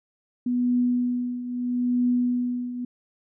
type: tone with tremolo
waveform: sine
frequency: 245.9 Hz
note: B3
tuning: 7 cents flat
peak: -18 dBFS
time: 0.46-2.85 s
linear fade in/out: 5 ms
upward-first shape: triangle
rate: 0.77 Hz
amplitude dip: 75%
effects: none